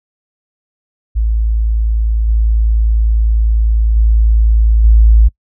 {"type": "tone with level steps", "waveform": "sine", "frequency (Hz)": 55, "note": "A1", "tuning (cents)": 0, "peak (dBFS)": [-10, -8, -6, -3], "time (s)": [1.15, 5.29], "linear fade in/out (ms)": 20, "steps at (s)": [2.28, 3.96, 4.84], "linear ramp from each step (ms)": 5, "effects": ["noise-tail reverb RT60 0.1 s tail -25 dB re dry"]}